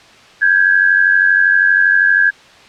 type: tone pair together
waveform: sine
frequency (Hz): 1580.4 / 1673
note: G6 / G#6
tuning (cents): +14 / +12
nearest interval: minor second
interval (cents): 98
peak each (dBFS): -11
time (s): 0.41-2.31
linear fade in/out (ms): 20
effects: white hiss -42 dBFS RMS until 2.68 s + low-pass 4000 Hz 12 dB/octave

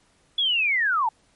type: linear sweep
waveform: sine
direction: down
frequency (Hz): 3435 to 836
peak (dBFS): -19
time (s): 0.38-1.09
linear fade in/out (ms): 5
effects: pink hiss -62 dBFS RMS until 1.35 s + MP3 48 kbps

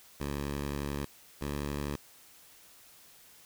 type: tone pair in turn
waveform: 10% pulse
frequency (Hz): 71.2 / 71.99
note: C#2 / D2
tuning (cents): +47 / -34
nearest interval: unison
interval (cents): 19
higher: second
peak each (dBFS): -25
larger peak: neither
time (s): 0.2-1.05 / 1.41-1.96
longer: first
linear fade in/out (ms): 5
effects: white hiss -57 dBFS RMS until 3.45 s

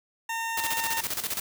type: tone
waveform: 20% pulse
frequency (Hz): 912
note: A#5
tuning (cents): -38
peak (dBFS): -24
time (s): 0.29-1.01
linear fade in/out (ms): 5
type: noise with tremolo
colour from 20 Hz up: white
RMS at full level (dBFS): -29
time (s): 0.57-1.4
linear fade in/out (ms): 5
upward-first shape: square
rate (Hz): 15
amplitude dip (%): 70
effects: none

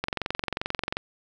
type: click train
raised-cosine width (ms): 0.3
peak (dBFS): -11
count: 22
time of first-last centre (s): 0.04-0.969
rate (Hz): 22.6
effects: none

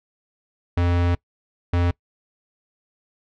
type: tone bursts at uneven times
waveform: square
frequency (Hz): 87.31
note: F2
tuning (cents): 0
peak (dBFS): -18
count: 2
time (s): 0.77-1.15 / 1.73-1.91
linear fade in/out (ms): 5
effects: noise-tail reverb RT60 0.1 s tail -23 dB re dry + low-pass 3000 Hz 12 dB/octave

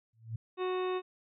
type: tone with exponential growth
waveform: sine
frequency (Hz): 112.9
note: A2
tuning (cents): +45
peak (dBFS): -31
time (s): 0.13-0.36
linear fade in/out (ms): 5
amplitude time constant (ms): 48
type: harmonic tone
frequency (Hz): 368.5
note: F#4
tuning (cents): -7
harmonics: 1 / 2 / 3 / 4 / 5 / 6 / 7 / 8 / 10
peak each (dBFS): -31 / -42 / -39 / -53 / -50 / -56 / -47 / -56 / -50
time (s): 0.57-1.02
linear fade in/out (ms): 50
effects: none

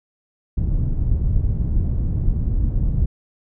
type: low-pass noise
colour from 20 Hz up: pink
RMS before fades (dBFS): -19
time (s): 0.57-3.06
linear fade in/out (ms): 10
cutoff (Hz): 120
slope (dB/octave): 12
effects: none

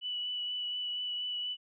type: tone with vibrato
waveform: sine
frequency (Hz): 2960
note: F#7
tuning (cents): 0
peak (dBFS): -33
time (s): 0.01-1.57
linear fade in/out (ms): 50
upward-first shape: triangle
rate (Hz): 4.2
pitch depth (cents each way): 16
effects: none

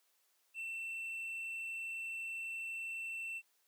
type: tone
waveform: triangle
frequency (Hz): 2687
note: E7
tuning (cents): +33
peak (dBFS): -38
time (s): 0.54-3.42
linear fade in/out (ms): 50
effects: white hiss -75 dBFS RMS until 3.67 s + high-pass 400 Hz 12 dB/octave

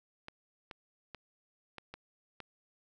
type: clicks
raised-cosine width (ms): 0.3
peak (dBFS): -28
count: 6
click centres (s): 0.284 / 0.712 / 1.147 / 1.783 / 1.94 / 2.403
effects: none

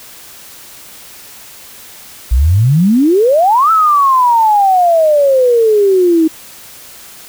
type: exponential two-way sweep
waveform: sine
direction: up then down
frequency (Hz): 56.2 to 1334 to 313.1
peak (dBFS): -6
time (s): 2.31-6.28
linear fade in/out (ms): 10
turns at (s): 3.71
effects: white hiss -35 dBFS RMS until 7.28 s

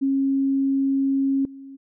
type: tone with level steps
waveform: sine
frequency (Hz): 272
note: C#4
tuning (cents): -33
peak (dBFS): -18 / -37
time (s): 0.01-1.77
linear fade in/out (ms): 20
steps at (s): 1.45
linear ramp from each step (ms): 2
effects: none

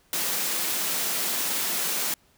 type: high-pass noise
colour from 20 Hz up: white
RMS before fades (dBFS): -27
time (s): 0.13-2.14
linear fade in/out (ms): 2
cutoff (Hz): 150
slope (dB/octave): 48
effects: pink hiss -62 dBFS RMS until 2.37 s

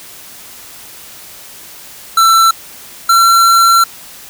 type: tone pair in turn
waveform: square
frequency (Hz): 1338 / 1357.5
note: E6 / F6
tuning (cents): +25 / -50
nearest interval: unison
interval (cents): 25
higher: second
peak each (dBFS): -6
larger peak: neither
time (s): 2.17-2.51 / 3.09-3.84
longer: second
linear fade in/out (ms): 5
effects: white hiss -34 dBFS RMS until 4.29 s

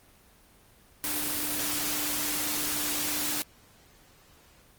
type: tone in noise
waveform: sine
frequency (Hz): 297.8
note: D4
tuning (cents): +24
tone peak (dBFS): -39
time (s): 1.04-3.42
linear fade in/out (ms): 0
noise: white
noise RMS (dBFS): -30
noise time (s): 1.04-3.42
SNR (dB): -12
effects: pink hiss -58 dBFS RMS until 4.78 s + Opus 24 kbps

